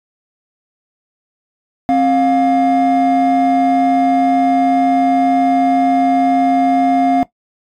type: tone pair together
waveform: triangle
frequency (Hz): 266.4 / 707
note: C4 / F5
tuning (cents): +31 / +21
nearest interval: octave + perfect fourth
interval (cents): 1690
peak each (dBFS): -10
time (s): 1.89-7.23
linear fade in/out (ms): 0
effects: noise-tail reverb RT60 0.1 s tail -17 dB re dry + tanh soft clip ceiling -4 dBFS